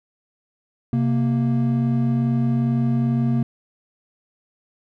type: tone pair together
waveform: triangle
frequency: 130.82 / 233.1 Hz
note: C3 / A#3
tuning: 0 / 0 cents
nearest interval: minor seventh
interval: 1000 cents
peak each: -18 dBFS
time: 0.93-3.43 s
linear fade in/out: 2 ms
effects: none